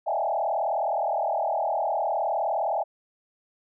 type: tone with frequency modulation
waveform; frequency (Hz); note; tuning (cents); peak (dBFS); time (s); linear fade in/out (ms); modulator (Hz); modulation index
sine; 734; F#5; -14; -23; 0.06-2.84; 20; 39.5; 3.2
effects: none